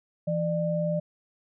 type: tone pair together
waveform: sine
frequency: 166.7 / 598.5 Hz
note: E3 / D5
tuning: +20 / +33 cents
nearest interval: octave + minor seventh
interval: 2213 cents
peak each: -27 dBFS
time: 0.27-1 s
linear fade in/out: 10 ms
effects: none